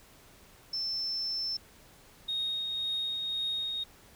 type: tone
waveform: sine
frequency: 5320 Hz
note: E8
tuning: 15 cents sharp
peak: -30 dBFS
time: 0.73-1.57 s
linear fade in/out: 5 ms
type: tone with tremolo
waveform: sine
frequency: 3729 Hz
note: A#7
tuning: in tune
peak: -28 dBFS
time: 2.28-3.84 s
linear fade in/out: 10 ms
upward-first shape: triangle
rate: 1.9 Hz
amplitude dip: 35%
effects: tanh soft clip ceiling -25 dBFS + pink hiss -57 dBFS RMS until 4.15 s